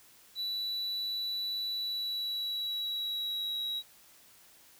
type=tone with pitch glide; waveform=triangle; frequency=3951 to 3859 Hz; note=B7 to B7; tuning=0 to -41 cents; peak=-31 dBFS; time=0.35-3.83 s; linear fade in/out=50 ms; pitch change=-41 cents; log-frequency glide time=1.71-3.61 s; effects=white hiss -59 dBFS RMS until 4.79 s